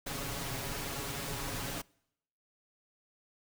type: noise with comb filter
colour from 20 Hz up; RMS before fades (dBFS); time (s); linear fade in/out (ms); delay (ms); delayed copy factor
pink; -38; 0.06-1.82; 10; 7.2; +0.7
effects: noise-tail reverb RT60 0.8 s tail -26 dB re dry